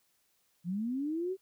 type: linear sweep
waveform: sine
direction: up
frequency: 164.81 to 390 Hz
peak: -31 dBFS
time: 0.64-1.37 s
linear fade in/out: 50 ms
effects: white hiss -73 dBFS RMS until 1.41 s